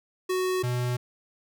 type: tone pair in turn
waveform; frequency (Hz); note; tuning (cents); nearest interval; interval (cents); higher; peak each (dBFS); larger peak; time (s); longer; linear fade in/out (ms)
square; 370 / 123.47; F#4 / B2; 0 / 0; octave + perfect fifth; 1900; first; -25 / -26; first; 0.29-0.63 / 0.63-0.97; neither; 10
effects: none